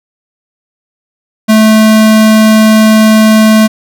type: tone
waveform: square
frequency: 217.8 Hz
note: A3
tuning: 17 cents flat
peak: -3 dBFS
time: 1.48-3.68 s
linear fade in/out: 20 ms
effects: none